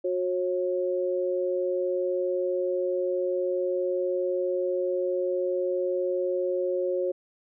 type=tone pair together; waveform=sine; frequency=364.1 / 543.6 Hz; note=F#4 / C#5; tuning=-28 / -34 cents; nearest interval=perfect fifth; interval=694 cents; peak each=-27 / -27 dBFS; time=0.04-7.12 s; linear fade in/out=10 ms; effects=none